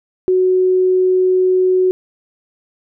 sine tone, 370 Hz, F#4, in tune, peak -10 dBFS, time 0.28-1.91 s, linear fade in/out 0 ms, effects none

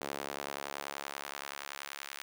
sawtooth tone with high-pass filter sweep, 70.5 Hz, C#2, 30 cents sharp, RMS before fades -42 dBFS, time 0.01-2.22 s, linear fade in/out 0 ms, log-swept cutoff 430 to 1700 Hz, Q 0.83, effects none

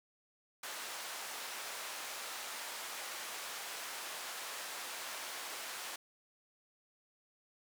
pink band-pass noise, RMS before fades -44 dBFS, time 0.63-5.96 s, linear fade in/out 5 ms, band 790 to 14000 Hz, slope 12 dB/octave, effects none

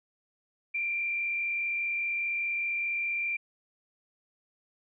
sine tone with frequency modulation, 2374 Hz, D7, 18 cents sharp, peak -28 dBFS, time 0.74-3.37 s, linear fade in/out 10 ms, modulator 44.9 Hz, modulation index 0.88, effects none

